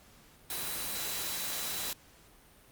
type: tone in noise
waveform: sine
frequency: 3960 Hz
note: B7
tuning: 4 cents sharp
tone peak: -44 dBFS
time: 0.5-1.93 s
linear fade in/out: 2 ms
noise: white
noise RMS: -36 dBFS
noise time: 0.5-1.93 s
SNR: -11 dB
effects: pink hiss -59 dBFS RMS until 2.71 s + Opus 48 kbps